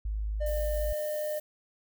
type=tone; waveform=sine; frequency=52.5 Hz; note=G#1; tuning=19 cents sharp; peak=-29 dBFS; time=0.05-0.93 s; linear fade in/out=5 ms
type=tone with pitch glide; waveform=triangle; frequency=601 to 605.2 Hz; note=D5 to D#5; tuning=+40 to -48 cents; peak=-28 dBFS; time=0.4-1.4 s; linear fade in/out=20 ms; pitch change=+12 cents; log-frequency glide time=0.71-1.03 s
type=noise; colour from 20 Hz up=violet; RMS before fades=-43 dBFS; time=0.46-1.4 s; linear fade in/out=5 ms
effects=none